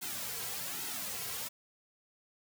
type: noise with flanger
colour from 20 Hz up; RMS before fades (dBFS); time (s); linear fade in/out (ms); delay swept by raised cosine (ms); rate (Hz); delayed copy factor
white; -39; 0.01-1.49; 20; 1.7 to 3.4; 1.2; -0.9
effects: none